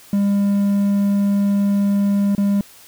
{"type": "tone with dropouts", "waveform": "triangle", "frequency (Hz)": 200.9, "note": "G3", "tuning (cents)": 43, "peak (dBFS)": -12, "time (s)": [0.13, 2.61], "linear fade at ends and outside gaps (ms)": 2, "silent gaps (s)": [2.351, 2.38], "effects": ["white hiss -45 dBFS RMS until 2.87 s"]}